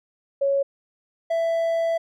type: tone pair in turn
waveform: sine / triangle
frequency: 554.4 / 663.3 Hz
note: C#5 / E5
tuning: 0 / +11 cents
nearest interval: minor third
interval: 311 cents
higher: second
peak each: -18 / -18 dBFS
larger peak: neither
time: 0.41-0.63 / 1.3-1.98 s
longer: second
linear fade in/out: 10 ms
effects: none